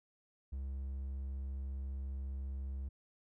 triangle tone, 67.3 Hz, C2, 49 cents sharp, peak -36 dBFS, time 0.52-2.89 s, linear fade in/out 10 ms, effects none

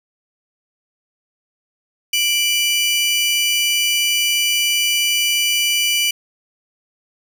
sawtooth tone pair together, 2349 / 2960 Hz, D7 / F#7, 0 / 0 cents, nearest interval major third, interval 400 cents, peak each -16 / -14 dBFS, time 2.13-6.11 s, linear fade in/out 5 ms, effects none

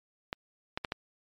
clicks, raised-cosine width 0.3 ms, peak -16 dBFS, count 4, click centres 0.329 / 0.775 / 0.848 / 0.921 s, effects MP3 64 kbps

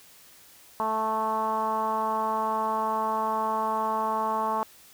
10% pulse tone with low-pass filter, 219.4 Hz, A3, 5 cents flat, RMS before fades -27 dBFS, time 0.8-4.63 s, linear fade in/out 0 ms, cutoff 1000 Hz, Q 7.7, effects white hiss -53 dBFS RMS until 4.93 s

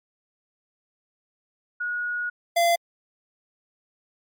sine / square tone pair in turn, 1451 / 684.8 Hz, F#6 / F5, -34 / -34 cents, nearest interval octave + minor second, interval 1300 cents, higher first, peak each -25 / -18 dBFS, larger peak second, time 1.8-2.3 / 2.56-2.76 s, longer first, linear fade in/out 10 ms, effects MP3 96 kbps

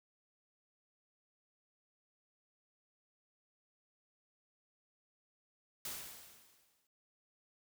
white noise with exponential decay, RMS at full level -41 dBFS, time 5.85-6.87 s, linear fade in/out 2 ms, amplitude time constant 220 ms, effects none

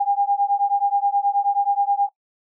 sine beating tone pair, 801 / 810.4 Hz, G5 / G#5, +37 / -43 cents, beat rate 9.4 Hz, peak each -20 dBFS, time 0-2.09 s, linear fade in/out 10 ms, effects noise-tail reverb RT60 0.1 s tail -19 dB re dry

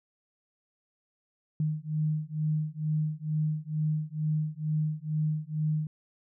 sine beating tone pair, 152.9 / 155.1 Hz, D#3 / D#3, -30 / -5 cents, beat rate 2.2 Hz, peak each -30 dBFS, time 1.6-5.87 s, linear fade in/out 2 ms, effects none

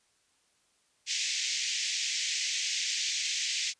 white band-pass noise, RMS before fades -32 dBFS, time 1.06-3.74 s, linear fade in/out 50 ms, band 2000 to 7000 Hz, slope 48 dB/octave, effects white hiss -70 dBFS RMS until 3.79 s + resampled to 22050 Hz

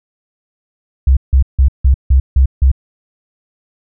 sine tone bursts, 66.1 Hz, C2, 18 cents sharp, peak -5 dBFS, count 7, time 1.07-2.716 s, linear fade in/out 5 ms, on 98 ms, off 160 ms, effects none

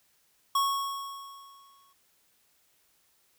square tone with exponential decay, 1104 Hz, C#6, 7 cents flat, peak -23 dBFS, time 0.55-1.93 s, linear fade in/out 5 ms, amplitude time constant 300 ms, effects white hiss -68 dBFS RMS until 3.38 s

